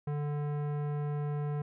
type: tone with tanh clipping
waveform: sine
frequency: 146.83 Hz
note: D3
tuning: in tune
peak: -33 dBFS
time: 0.07-1.62 s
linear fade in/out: 5 ms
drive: 17 dB
effects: none